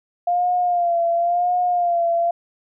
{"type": "tone with vibrato", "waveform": "sine", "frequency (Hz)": 698.5, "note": "F5", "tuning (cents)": 0, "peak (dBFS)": -16, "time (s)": [0.27, 2.31], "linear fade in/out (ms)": 5, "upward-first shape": "sine", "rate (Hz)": 0.95, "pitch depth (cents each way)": 50, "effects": []}